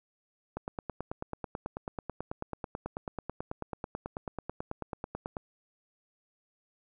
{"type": "click train", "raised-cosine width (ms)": 1, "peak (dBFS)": -21, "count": 45, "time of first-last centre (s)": [0.57, 5.368], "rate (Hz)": 9.17, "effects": []}